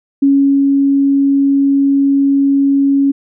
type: tone with ADSR envelope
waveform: sine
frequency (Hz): 277.2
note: C#4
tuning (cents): 0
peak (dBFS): -6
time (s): 0.22-3.12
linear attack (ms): 8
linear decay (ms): 400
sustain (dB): -2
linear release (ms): 14
effects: none